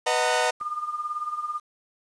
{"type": "chord", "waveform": "sawtooth", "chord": "B major seventh", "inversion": "none", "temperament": "equal with one note detuned", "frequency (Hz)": [493.9, 622.3, 740, 912.1], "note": ["B4", "D#5", "F#5", "A#5"], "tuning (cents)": [0, 0, 0, -38], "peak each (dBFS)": -23, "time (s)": [0.06, 0.51], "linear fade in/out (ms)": 10}
{"type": "tone with tremolo", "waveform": "sine", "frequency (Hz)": 1212, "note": "D#6", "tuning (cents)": -46, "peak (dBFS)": -24, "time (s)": [0.6, 1.6], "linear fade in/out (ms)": 20, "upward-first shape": "triangle", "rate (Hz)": 18, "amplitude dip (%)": 80}
{"type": "click", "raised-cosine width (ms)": 0.5, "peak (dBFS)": -30, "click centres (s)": 0.612}
{"effects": ["resampled to 22050 Hz", "9-bit"]}